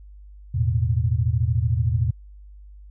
sine chord, E suspended fourth, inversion none, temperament equal, 82.41 / 110 / 123.47 Hz, E2 / A2 / B2, 0 / 0 / 0 cents, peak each -23 / -22 / -23 dBFS, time 0.54-2.11 s, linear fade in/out 10 ms, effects added 50 Hz sine -41 dBFS peak until 2.9 s

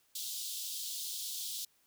pink high-pass noise, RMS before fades -40 dBFS, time 0.15-1.65 s, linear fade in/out 5 ms, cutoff 3300 Hz, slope 48 dB/octave, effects white hiss -71 dBFS RMS until 1.86 s

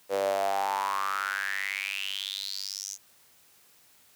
sawtooth tone with high-pass filter sweep, 98 Hz, G2, in tune, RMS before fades -31 dBFS, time 0.09-2.98 s, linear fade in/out 50 ms, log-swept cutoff 500 to 6500 Hz, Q 8.1, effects white hiss -60 dBFS RMS until 4.15 s + high-pass 60 Hz 12 dB/octave

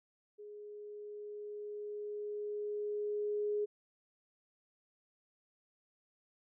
sine tone with level ramp, 416.6 Hz, G#4, 5 cents sharp, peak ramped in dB -47 to -31 dBFS, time 0.38-3.66 s, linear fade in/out 20 ms, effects none

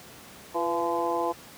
harmonic tone with a mistuned harmonic, 170.8 Hz, F3, 38 cents flat, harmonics 2 / 3 / 4 / 5 / 6, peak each -31 / -31 / -31 / -31 / -31 dBFS, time 0.54-1.33 s, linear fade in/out 20 ms, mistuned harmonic 3, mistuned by -52 cents, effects pink hiss -47 dBFS RMS until 1.57 s + high-pass 100 Hz 12 dB/octave

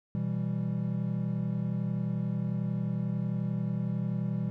triangle chord, E minor, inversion second, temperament equal, 123.47 / 164.81 / 196 Hz, B2 / E3 / G3, 0 / 0 / 0 cents, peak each -31 dBFS, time 0.15-4.5 s, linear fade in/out 0 ms, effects none

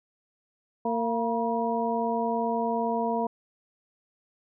harmonic tone with a mistuned harmonic, 229.7 Hz, A#3, 25 cents flat, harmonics 1 / 2 / 3 / 4, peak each -30 / -30 / -30 / -30 dBFS, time 0.85-3.27 s, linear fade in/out 5 ms, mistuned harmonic 4, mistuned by +69 cents, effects none

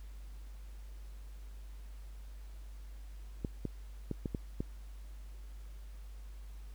clicks, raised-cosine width 3 ms, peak -22 dBFS, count 6, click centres 3.448 / 3.653 / 4.113 / 4.258 / 4.348 / 4.605 s, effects added 50 Hz sine -45 dBFS peak until 6.74 s + pink hiss -64 dBFS RMS until 6.74 s

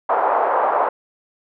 pink band-pass noise, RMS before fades -18 dBFS, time 0.09-0.89 s, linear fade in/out 5 ms, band 580 to 1100 Hz, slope 24 dB/octave, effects none

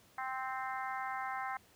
harmonic tone, 261.3 Hz, C4, 2 cents flat, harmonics 3 / 4 / 5 / 6 / 7 / 8, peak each -40 / -42 / -44 / -46 / -47 / -48 dBFS, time 0.18-1.57 s, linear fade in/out 2 ms, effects pink hiss -64 dBFS RMS until 1.75 s + high-pass 80 Hz 12 dB/octave

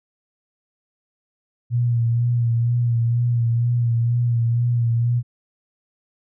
sine tone with vibrato, 118.5 Hz, A#2, 29 cents sharp, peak -16 dBFS, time 1.7-5.23 s, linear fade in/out 50 ms, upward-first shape sine, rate 2.1 Hz, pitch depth 35 cents each way, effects none

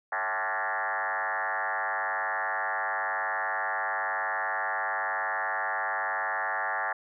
sine tone with frequency modulation, 1273 Hz, D#6, 39 cents sharp, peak -27 dBFS, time 0.12-6.93 s, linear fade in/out 5 ms, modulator 101 Hz, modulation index 5.9, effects none

